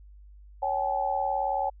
sine tone cluster, 555 / 773 / 852 Hz, C#5 / G5 / G#5, +2 / -24 / +44 cents, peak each -32 / -28 / -29 dBFS, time 0.62-1.7 s, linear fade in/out 10 ms, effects added 50 Hz sine -47 dBFS peak until 1.8 s

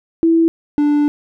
sine / triangle tone pair in turn, 329.6 / 293.6 Hz, E4 / D4, 0 / 0 cents, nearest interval major second, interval 200 cents, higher first, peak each -9 dBFS, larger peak neither, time 0.23-0.48 / 0.78-1.08 s, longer second, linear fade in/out 0 ms, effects none

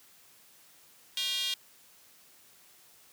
square tone with high-pass filter, 216.7 Hz, A3, 26 cents flat, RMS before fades -32 dBFS, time 1.17-1.54 s, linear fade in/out 2 ms, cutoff 3300 Hz, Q 4.8, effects white hiss -59 dBFS RMS until 3.12 s + high-pass 80 Hz 12 dB/octave

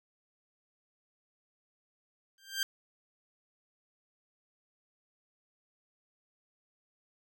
15% pulse tone with exponential growth, 1581 Hz, G6, 14 cents sharp, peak -20 dBFS, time 2.38-2.63 s, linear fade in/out 1 ms, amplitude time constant 54 ms, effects none

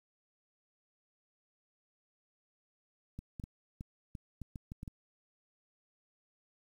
clicks, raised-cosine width 5 ms, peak -30 dBFS, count 10, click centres 3.19 / 3.398 / 3.439 / 3.809 / 4.152 / 4.417 / 4.558 / 4.719 / 4.831 / 4.878 s, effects 10-bit

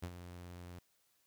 sawtooth tone with ADSR envelope, 88.3 Hz, F2, 20 cents sharp, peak -34 dBFS, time 0.02-0.79 s, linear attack 15 ms, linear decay 64 ms, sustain -10 dB, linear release 4 ms, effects white hiss -75 dBFS RMS until 1.26 s

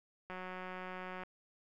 click train, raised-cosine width 0.5 ms, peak -30 dBFS, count 173, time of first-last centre 0.3-1.235 s, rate 184 Hz, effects 12-bit

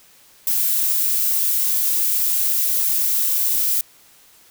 violet noise, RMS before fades -19 dBFS, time 0.47-3.81 s, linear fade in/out 2 ms, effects white hiss -51 dBFS RMS until 4.5 s

